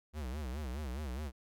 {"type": "tone with vibrato", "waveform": "square", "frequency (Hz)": 68.9, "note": "C#2", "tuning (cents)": -10, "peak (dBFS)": -38, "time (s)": [0.13, 1.32], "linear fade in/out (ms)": 50, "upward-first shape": "sine", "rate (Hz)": 4.8, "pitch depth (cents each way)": 210, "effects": []}